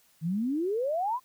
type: exponential sweep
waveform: sine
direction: up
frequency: 152.5 to 1056 Hz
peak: -26 dBFS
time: 0.21-1.2 s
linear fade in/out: 50 ms
effects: white hiss -64 dBFS RMS until 1.24 s